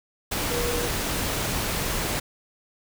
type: tone in noise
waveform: sine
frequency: 480 Hz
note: B4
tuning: 49 cents flat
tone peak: -28 dBFS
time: 0.5-0.88 s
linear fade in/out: 10 ms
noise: pink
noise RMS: -27 dBFS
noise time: 0.31-2.2 s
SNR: -4 dB
effects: none